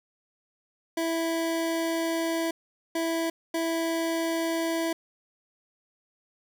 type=tone bursts at uneven times; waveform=25% pulse; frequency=329.6 Hz; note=E4; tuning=in tune; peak=-22 dBFS; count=3; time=0.97-2.51 / 2.95-3.3 / 3.54-4.93 s; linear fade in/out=5 ms; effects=none